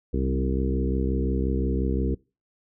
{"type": "harmonic tone with a mistuned harmonic", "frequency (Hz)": 65.7, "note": "C2", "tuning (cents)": 8, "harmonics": [1, 2, 3, 4, 5, 6, 7], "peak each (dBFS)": [-25, -32, -31, -31, -33, -33, -34], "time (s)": [0.13, 2.15], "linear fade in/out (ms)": 10, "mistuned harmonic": 3, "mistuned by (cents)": -20, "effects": ["noise-tail reverb RT60 0.3 s tail -24 dB re dry"]}